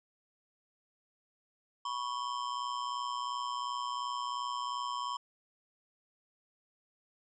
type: ring-modulated tone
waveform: square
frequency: 1043 Hz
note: C6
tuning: 6 cents flat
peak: -32 dBFS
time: 1.85-5.17 s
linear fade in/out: 5 ms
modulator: 61.4 Hz
effects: resampled to 16000 Hz